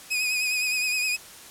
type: tone with vibrato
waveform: sawtooth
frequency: 2500 Hz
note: D#7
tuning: 8 cents sharp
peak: -20 dBFS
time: 0.1-1.17 s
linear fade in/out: 20 ms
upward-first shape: triangle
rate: 9.7 Hz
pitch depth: 51 cents each way
effects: white hiss -45 dBFS RMS until 1.5 s + low-pass 12000 Hz 12 dB/octave